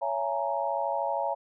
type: chord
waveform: sine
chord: A# half-diminished seventh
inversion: first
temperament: just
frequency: 559.4 / 671.3 / 839.1 / 932.3 Hz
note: C#5 / E5 / G#5 / A#5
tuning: +16 / +31 / +18 / 0 cents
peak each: -32 dBFS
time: 0.01-1.35 s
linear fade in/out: 20 ms
effects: none